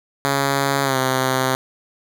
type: tone with pitch glide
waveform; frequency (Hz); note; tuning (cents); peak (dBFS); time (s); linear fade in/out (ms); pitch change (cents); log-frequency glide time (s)
5% pulse; 138.59 to 130.81; C#3 to C3; 0 to 0; -6; 0.25-1.55; 0; -100; 0.83-0.97
effects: none